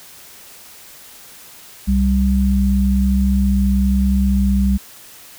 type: tone pair together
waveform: sine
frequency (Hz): 64.96 / 196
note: C2 / G3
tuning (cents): -12 / 0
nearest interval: octave + perfect fifth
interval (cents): 1912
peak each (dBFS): -15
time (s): 1.87-4.78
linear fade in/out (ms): 20
effects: white hiss -41 dBFS RMS until 5.38 s